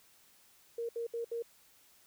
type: tone bursts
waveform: sine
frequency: 466.2 Hz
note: A#4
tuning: in tune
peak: -34 dBFS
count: 4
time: 0.78-1.424 s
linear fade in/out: 5 ms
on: 110 ms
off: 68 ms
effects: white hiss -64 dBFS RMS until 2.06 s